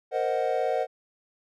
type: chord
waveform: triangle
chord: C half-diminished seventh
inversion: third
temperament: equal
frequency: 466.2 / 523.3 / 622.3 / 740 Hz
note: Bb4 / C5 / Eb5 / Gb5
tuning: 0 / 0 / 0 / 0 cents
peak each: -28 / -27 / -28 / -27 dBFS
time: 0.11-0.87 s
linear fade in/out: 50 ms
effects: none